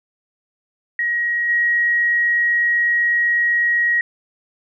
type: tone with level steps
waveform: sine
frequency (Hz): 1896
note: A#6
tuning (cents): +29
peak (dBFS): -17 / -14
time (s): 0.99-4.01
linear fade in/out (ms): 2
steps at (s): 1.48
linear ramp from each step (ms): 20
effects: none